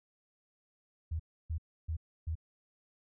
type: tone bursts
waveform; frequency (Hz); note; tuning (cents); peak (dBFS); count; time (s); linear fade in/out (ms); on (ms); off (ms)
sine; 80.3; E2; -45; -32; 4; 1.11-2.354; 10; 86; 300
effects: none